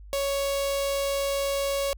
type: tone with notch filter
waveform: sawtooth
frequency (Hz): 556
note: C#5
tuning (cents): +5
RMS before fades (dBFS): -27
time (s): 0.13-1.93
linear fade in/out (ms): 0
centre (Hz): 1500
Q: 1.1
effects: added 50 Hz sine -42 dBFS peak until 1.97 s